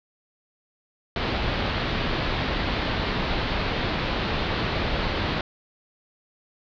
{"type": "low-pass noise", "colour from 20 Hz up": "pink", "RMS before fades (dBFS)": -26, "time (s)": [1.16, 5.41], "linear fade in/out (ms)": 2, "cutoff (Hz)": 4400, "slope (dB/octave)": 48, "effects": []}